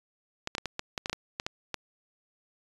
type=clicks; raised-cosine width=0.2 ms; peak=-14 dBFS; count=12; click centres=0.474 / 0.551 / 0.582 / 0.657 / 0.794 / 0.978 / 1.059 / 1.097 / 1.13 / 1.399 / 1.465 / 1.743 s; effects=resampled to 24000 Hz